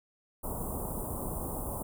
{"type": "band-stop noise", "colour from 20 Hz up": "pink", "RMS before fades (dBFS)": -36, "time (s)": [0.43, 1.83], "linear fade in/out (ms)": 10, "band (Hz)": [1100, 8800], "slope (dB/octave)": 48, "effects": []}